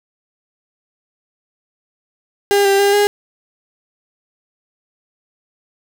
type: tone with pitch steps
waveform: 35% pulse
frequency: 402.9 / 394.5 / 401.8 / 410.5 Hz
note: G4 / G4 / G4 / G#4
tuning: +48 / +11 / +43 / -20 cents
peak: -9 dBFS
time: 2.51-3.07 s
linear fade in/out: 0 ms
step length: 140 ms
effects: none